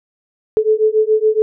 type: beating tone pair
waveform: sine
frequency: 430 / 437.1 Hz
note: A4 / A4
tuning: -40 / -11 cents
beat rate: 7.1 Hz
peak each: -14 dBFS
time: 0.57-1.42 s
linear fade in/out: 0 ms
effects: none